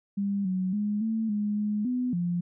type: tone with pitch steps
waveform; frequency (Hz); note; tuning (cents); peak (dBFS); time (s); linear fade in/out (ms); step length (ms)
sine; 199.9 / 185.9 / 207.9 / 222.5 / 208 / 209.5 / 249.8 / 174.6; G3 / F#3 / G#3 / A3 / G#3 / G#3 / B3 / F3; +34 / +8 / +2 / +20 / +3 / +15 / +20 / 0; -25; 0.17-2.41; 10; 280
effects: none